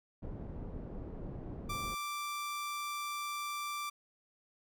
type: low-pass noise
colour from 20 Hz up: pink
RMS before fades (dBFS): -43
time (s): 0.22-1.95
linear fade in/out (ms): 10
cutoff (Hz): 450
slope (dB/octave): 12
type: tone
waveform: sawtooth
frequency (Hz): 1174.7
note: D6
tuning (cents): 0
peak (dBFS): -33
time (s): 1.69-3.9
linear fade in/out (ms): 10
effects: none